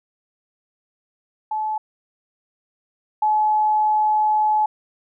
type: tone pair in turn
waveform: sine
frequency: 862 / 854.6 Hz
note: A5 / G#5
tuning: -36 / +49 cents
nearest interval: unison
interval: 15 cents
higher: first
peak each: -21 / -15 dBFS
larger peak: second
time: 1.51-1.78 / 3.22-4.66 s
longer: second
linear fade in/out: 5 ms
effects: none

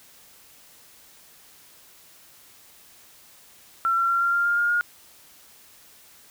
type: tone with pitch steps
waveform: sine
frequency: 1353 / 1363.2 / 1373.5 / 1383.8 / 1394.3 / 1404.8 / 1415.4 / 1426 Hz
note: E6 / F6 / F6 / F6 / F6 / F6 / F6 / F6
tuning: +45 / -42 / -29 / -16 / -3 / +10 / +23 / +36 cents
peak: -19 dBFS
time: 3.85-4.81 s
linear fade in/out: 0 ms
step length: 120 ms
effects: white hiss -52 dBFS RMS until 6.3 s

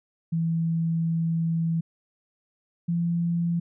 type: tone pair in turn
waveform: sine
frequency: 164.8 / 170.32 Hz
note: E3 / F3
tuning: 0 / -43 cents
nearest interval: minor second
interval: 57 cents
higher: second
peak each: -22 dBFS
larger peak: neither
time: 0.32-1.81 / 2.88-3.6 s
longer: first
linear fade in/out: 10 ms
effects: none

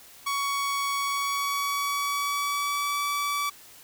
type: tone with pitch glide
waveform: sawtooth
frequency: 1120 to 1150.2 Hz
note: C#6 to D6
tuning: +18 to -36 cents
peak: -22 dBFS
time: 0.26-3.5 s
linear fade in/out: 10 ms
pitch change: +46 cents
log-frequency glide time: 0.96-3.01 s
effects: white hiss -50 dBFS RMS until 3.83 s

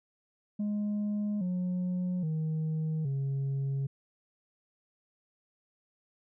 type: tone with pitch steps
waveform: sine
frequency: 207.7 / 180.81 / 157.41 / 137.03 Hz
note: G#3 / F#3 / D#3 / C#3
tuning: 0 / -40 / +20 / -20 cents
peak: -26 dBFS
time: 0.59-3.87 s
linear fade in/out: 10 ms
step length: 820 ms
effects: tanh soft clip ceiling -28 dBFS

